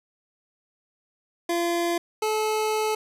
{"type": "tone pair in turn", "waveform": "25% pulse", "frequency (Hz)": [342.9, 432], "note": ["F4", "A4"], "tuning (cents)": [-32, -32], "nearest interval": "major third", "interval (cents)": 400, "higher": "second", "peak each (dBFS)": -19, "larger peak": "neither", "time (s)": [[1.49, 1.98], [2.22, 2.95]], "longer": "second", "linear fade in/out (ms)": 5, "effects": ["resampled to 32000 Hz", "9-bit"]}